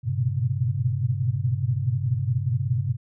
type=tone cluster; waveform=sine; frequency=99.4 / 119.9 / 124.7 / 136.6 Hz; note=G2 / A#2 / B2 / C#3; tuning=+25 / +49 / +17 / -25 cents; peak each=-27 dBFS; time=0.03-2.97 s; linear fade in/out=50 ms; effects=none